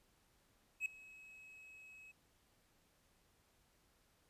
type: tone with ADSR envelope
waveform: triangle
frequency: 2564 Hz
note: E7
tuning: 49 cents flat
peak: -32 dBFS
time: 0.8-2.12 s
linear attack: 58 ms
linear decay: 3 ms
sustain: -22 dB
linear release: 13 ms
effects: pink hiss -74 dBFS RMS until 4.29 s + resampled to 32000 Hz